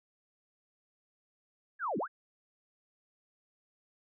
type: linear two-way sweep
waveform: sine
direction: down then up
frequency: 1722 to 167.8 to 1722 Hz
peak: -31 dBFS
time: 1.79-2.08 s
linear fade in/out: 50 ms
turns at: 1.98 s
effects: none